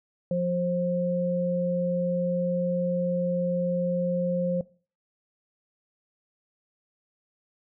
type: tone pair together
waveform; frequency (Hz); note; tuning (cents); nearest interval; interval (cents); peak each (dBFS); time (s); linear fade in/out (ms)
sine; 176.87 / 530; F3 / C5; +22 / +22; octave + perfect fifth; 1900; -26; 0.31-4.61; 2
effects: noise-tail reverb RT60 0.4 s tail -21 dB re dry